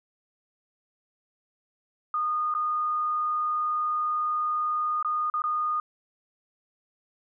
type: tone with dropouts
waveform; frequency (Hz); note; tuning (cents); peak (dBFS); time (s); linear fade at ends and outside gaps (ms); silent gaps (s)
sine; 1227; D#6; -25; -24; 2.14-5.8; 2; 2.54-2.549 / 5.027-5.047 / 5.3-5.339 / 5.42-5.439
effects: none